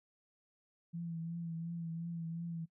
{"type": "tone with vibrato", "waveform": "sine", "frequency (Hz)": 167.1, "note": "E3", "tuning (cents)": 24, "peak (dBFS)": -38, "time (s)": [0.93, 2.66], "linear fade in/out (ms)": 20, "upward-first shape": "triangle", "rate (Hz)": 2.8, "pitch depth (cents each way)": 40, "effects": ["noise-tail reverb RT60 0.1 s tail -22 dB re dry"]}